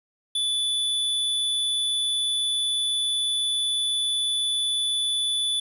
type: tone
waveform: square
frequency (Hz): 3474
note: A7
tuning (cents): -23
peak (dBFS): -23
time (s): 0.35-5.6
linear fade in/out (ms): 5
effects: resampled to 32000 Hz + 9-bit